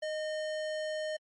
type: tone with sample-and-hold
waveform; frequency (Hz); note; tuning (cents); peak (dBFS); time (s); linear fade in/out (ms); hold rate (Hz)
sine; 619; D#5; -9; -32; 0.02-1.17; 10; 2450
effects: low-pass 6000 Hz 12 dB/octave + MP3 48 kbps